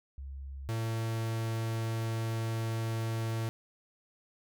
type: tone pair in turn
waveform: sine / 45% pulse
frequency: 68.2 / 112.93 Hz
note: C#2 / A2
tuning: -28 / +46 cents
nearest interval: major sixth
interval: 874 cents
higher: second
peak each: -39 / -31 dBFS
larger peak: second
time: 0.18-0.69 / 0.69-3.49 s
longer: second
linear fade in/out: 0 ms
effects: none